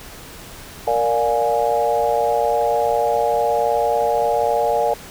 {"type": "chord", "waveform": "sine", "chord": "Bb dominant seventh", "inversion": "none", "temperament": "equal with one note detuned", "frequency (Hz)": [466.2, 587.3, 707, 830.6], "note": ["Bb4", "D5", "F5", "Ab5"], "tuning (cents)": [0, 0, 21, 0], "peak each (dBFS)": -21, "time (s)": [0.87, 4.94], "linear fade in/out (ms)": 5, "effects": ["pink hiss -38 dBFS RMS until 5.1 s"]}